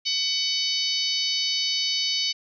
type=harmonic tone; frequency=750 Hz; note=F#5; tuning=23 cents sharp; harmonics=3 / 4 / 5 / 6 / 7 / 8; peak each=-33 / -28 / -30 / -27 / -32 / -34 dBFS; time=0.05-2.33 s; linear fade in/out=20 ms; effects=none